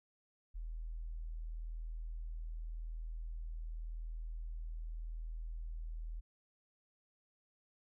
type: tone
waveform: sine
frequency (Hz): 40.44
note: E1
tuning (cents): -32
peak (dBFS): -40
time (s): 0.54-6.21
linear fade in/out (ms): 20
effects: none